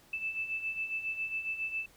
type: beating tone pair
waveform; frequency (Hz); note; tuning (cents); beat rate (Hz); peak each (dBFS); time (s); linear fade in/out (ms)
sine; 2631 / 2638.3; E7 / E7; -4 / +1; 7.3; -40 / -34; 0.13-1.86; 5
effects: pink hiss -61 dBFS RMS until 1.96 s